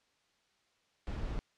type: noise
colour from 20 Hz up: brown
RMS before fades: -37 dBFS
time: 1.07-1.39 s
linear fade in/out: 0 ms
effects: white hiss -73 dBFS RMS until 1.57 s + low-pass 5000 Hz 12 dB/octave